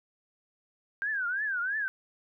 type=tone with vibrato; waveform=sine; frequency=1568 Hz; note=G6; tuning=in tune; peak=-28 dBFS; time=1.02-1.88 s; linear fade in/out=0 ms; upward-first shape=triangle; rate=3 Hz; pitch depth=220 cents each way; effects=none